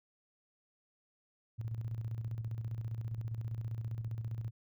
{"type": "tone with tremolo", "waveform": "sine", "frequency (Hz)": 112.8, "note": "A2", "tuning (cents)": 44, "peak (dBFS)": -34, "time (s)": [1.58, 4.51], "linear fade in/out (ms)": 20, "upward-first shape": "square", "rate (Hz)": 15, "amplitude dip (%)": 55, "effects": []}